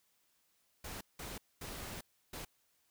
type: noise bursts at uneven times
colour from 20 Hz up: pink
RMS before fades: -45 dBFS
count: 4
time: 0.84-1.01 / 1.19-1.38 / 1.61-2.01 / 2.33-2.45 s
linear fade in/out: 5 ms
effects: white hiss -75 dBFS RMS until 2.9 s